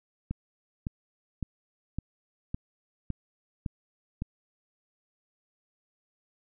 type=click train; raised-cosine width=5 ms; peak=-19 dBFS; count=8; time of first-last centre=0.31-4.221 s; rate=1.79 Hz; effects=none